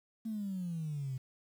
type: exponential sweep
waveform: sine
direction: down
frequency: 226.7 to 127.4 Hz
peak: -34 dBFS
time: 0.25-1.18 s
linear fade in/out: 10 ms
effects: tanh soft clip ceiling -31 dBFS + 10-bit

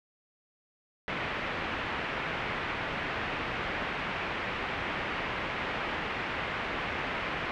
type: low-pass noise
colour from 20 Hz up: white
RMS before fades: -34 dBFS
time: 1.08-7.51 s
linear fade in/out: 0 ms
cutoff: 2500 Hz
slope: 24 dB/octave
effects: none

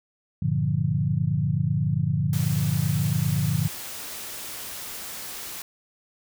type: chord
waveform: sine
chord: G minor seventh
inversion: none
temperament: equal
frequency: 98 / 116.54 / 146.83 / 174.61 Hz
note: G2 / Bb2 / D3 / F3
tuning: 0 / 0 / 0 / 0 cents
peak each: -29 / -27 / -24 / -28 dBFS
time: 0.42-3.68 s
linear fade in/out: 5 ms
type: noise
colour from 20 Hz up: white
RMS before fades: -36 dBFS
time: 2.33-5.62 s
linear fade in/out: 2 ms
effects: none

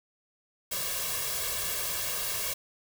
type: noise with comb filter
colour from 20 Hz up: white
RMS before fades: -32 dBFS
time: 0.71-2.54 s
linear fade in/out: 10 ms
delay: 1.8 ms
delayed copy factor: +1
effects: none

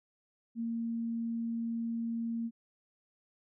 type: tone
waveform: sine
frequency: 230.5 Hz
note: A#3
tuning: 19 cents flat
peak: -32 dBFS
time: 0.55-2.51 s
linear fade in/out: 50 ms
effects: none

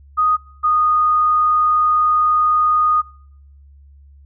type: tone pair in turn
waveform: sine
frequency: 1244.5 / 1234.5 Hz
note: D#6 / D#6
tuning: 0 / -14 cents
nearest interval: unison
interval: 14 cents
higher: first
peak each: -12 dBFS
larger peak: neither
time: 0.17-0.37 / 0.63-3.02 s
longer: second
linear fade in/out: 20 ms
effects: noise-tail reverb RT60 0.7 s tail -26 dB re dry + added 70 Hz sine -42 dBFS peak until 4.25 s

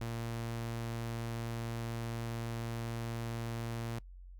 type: tone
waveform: sawtooth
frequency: 115.9 Hz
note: A#2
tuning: 10 cents flat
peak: -33 dBFS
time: 0.01-3.99 s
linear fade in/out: 5 ms
effects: noise-tail reverb RT60 0.1 s tail -22 dB re dry + added 45 Hz sine -48 dBFS peak until 4.39 s

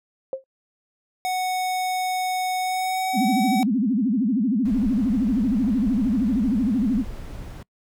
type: tone with exponential decay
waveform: sine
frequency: 531 Hz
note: C5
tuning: 25 cents sharp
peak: -20 dBFS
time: 0.33-0.44 s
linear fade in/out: 1 ms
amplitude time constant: 23 ms
type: tone with pitch glide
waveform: square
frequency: 740 to 756.9 Hz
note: F#5 to F#5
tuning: 0 to +39 cents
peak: -23 dBFS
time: 1.25-3.63 s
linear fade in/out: 0 ms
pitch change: +39 cents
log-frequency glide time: 2.6-3.27 s
type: tone with vibrato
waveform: sine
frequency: 233.1 Hz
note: A#3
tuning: in tune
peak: -18 dBFS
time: 3.13-7.05 s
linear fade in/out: 50 ms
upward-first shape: sine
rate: 13 Hz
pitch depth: 280 cents each way
type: noise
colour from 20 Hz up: brown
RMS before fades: -34 dBFS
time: 4.65-7.63 s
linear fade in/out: 5 ms
effects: noise-tail reverb RT60 0.1 s tail -25 dB re dry

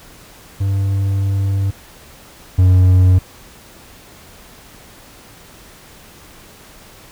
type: tone pair in turn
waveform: triangle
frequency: 98 / 92.12 Hz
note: G2 / F#2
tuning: 0 / -7 cents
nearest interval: minor second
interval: 107 cents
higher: first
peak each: -12 / -5 dBFS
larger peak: second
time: 0.6-1.71 / 2.58-3.19 s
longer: first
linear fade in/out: 10 ms
effects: pink hiss -42 dBFS RMS until 7.11 s

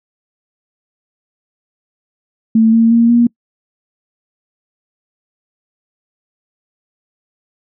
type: tone with pitch steps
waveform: sine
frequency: 223.3 / 227.9 / 232.5 / 237.3 Hz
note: A3 / A#3 / A#3 / A#3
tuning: +26 / -39 / -4 / +31 cents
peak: -6 dBFS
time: 2.55-3.27 s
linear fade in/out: 5 ms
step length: 180 ms
effects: noise-tail reverb RT60 0.1 s tail -26 dB re dry

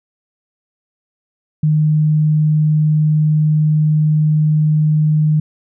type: tone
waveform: sine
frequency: 153.3 Hz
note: D#3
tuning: 25 cents flat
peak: -10 dBFS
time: 1.63-5.4 s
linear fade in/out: 5 ms
effects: none

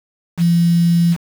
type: tone with quantisation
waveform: sine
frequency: 170.6 Hz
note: F3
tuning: 40 cents flat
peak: -10 dBFS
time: 0.37-1.17 s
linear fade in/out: 50 ms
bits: 5
effects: none

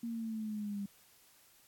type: linear sweep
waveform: sine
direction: down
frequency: 234.3 to 198.6 Hz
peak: -36 dBFS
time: 0.03-0.86 s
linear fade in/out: 5 ms
effects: white hiss -64 dBFS RMS until 1.67 s + AAC 64 kbps

